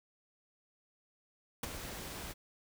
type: noise with ADSR envelope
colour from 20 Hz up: pink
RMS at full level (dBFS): -35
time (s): 1.63-2.34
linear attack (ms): 5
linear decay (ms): 22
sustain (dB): -9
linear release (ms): 29
effects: none